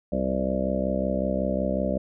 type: harmonic tone with a mistuned harmonic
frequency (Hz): 65.41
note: C2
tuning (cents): 0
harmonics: 1 / 2 / 3 / 4 / 5 / 6 / 7 / 8 / 9 / 10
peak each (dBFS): -33 / -40 / -28 / -32 / -36 / -38 / -40 / -32 / -28 / -37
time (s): 0.12-1.98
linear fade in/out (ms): 5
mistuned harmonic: 7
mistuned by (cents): +31
effects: none